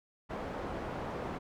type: low-pass noise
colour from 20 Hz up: white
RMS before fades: -39 dBFS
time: 0.29-1.39 s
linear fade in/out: 20 ms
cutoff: 780 Hz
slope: 12 dB/octave
effects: none